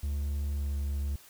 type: tone with pitch glide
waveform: triangle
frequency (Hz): 71.8 to 70.81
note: D2 to C#2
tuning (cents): -39 to +37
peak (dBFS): -27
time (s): 0.03-1.16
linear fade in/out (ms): 5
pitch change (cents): -24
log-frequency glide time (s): 0.48-0.72
effects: white hiss -55 dBFS RMS until 1.29 s